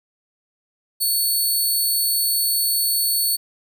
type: tone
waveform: 5% pulse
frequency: 4435 Hz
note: C#8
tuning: in tune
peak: -11 dBFS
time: 1-3.37 s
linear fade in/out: 20 ms
effects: none